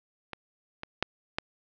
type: clicks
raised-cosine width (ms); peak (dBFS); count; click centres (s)
0.3; -20 / -20 / -9 / -12; 4; 0.333 / 0.834 / 1.026 / 1.385
effects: resampled to 16000 Hz + 7-bit